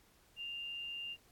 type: tone with amplitude modulation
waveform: sine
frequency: 2795 Hz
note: F7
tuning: 1 cent sharp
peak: -39 dBFS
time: 0.36-1.17 s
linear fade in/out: 50 ms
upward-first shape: sine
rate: 140 Hz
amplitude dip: 30%
effects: pink hiss -67 dBFS RMS until 1.31 s + AAC 64 kbps